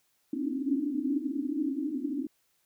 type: band-pass noise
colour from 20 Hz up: pink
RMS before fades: -31 dBFS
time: 0.33-2.27 s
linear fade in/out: 5 ms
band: 260 to 310 Hz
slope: 96 dB/octave
effects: white hiss -72 dBFS RMS until 2.65 s